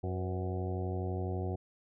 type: harmonic tone with a mistuned harmonic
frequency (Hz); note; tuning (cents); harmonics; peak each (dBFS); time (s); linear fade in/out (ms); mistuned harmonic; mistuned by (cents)
92; F#2; -9; 1 / 2 / 3 / 4 / 5 / 6 / 7 / 8 / 9; -34 / -42 / -45 / -40 / -45 / -52 / -48 / -45 / -56; 0.03-1.56; 10; 5; +74
effects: none